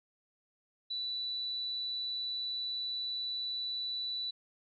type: tone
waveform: sine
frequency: 3963 Hz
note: B7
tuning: 5 cents sharp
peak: -34 dBFS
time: 0.9-4.31 s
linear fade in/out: 10 ms
effects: none